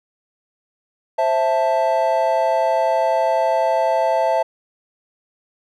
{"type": "chord", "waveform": "triangle", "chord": "A minor", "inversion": "first", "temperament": "just", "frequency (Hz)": [528, 660, 880], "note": ["C5", "E5", "A5"], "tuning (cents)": [16, 2, 0], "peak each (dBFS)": [-20, -16, -18], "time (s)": [1.18, 4.43], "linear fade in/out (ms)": 10, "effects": []}